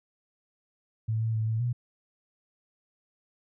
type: tone with pitch steps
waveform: sine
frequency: 110.8 / 112.5 / 110.1 / 111.5 / 121.3 Hz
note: A2 / A2 / A2 / A2 / B2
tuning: +13 / +39 / +2 / +23 / -31 cents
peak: -25 dBFS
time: 1.08-1.73 s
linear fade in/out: 10 ms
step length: 130 ms
effects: none